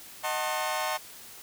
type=chord; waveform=sawtooth; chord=D# diminished seventh; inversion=none; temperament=just; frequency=622.3 / 746.7 / 896 / 1075.3 Hz; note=D#5 / F#5 / A5 / C6; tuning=0 / +16 / +31 / +47 cents; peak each=-30 dBFS; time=0.23-0.98 s; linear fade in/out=20 ms; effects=white hiss -47 dBFS RMS until 1.42 s